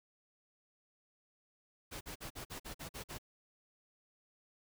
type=noise bursts; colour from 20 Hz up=pink; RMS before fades=-45 dBFS; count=9; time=1.91-3.186 s; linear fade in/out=20 ms; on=100 ms; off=47 ms; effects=none